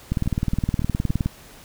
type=two click trains; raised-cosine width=5 ms; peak=-17 / -9 dBFS; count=4 / 23; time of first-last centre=0.26-1.098 / 0.12-1.26 s; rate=3.58 / 19.3 Hz; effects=pink hiss -46 dBFS RMS until 1.64 s